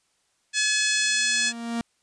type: harmonic tone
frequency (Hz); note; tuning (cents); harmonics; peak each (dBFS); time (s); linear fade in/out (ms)
853; G#5; +46; 2 / 3 / 4 / 5 / 6 / 7 / 8 / 9 / 10; -26 / -28 / -29 / -30 / -31 / -31 / -32 / -33 / -33; 0.53-1.53; 50
type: tone with exponential growth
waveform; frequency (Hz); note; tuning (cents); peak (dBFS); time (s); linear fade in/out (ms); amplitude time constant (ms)
45% pulse; 233.1; A#3; 0; -24; 0.89-1.81; 0; 200
effects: white hiss -69 dBFS RMS until 2.02 s + resampled to 22050 Hz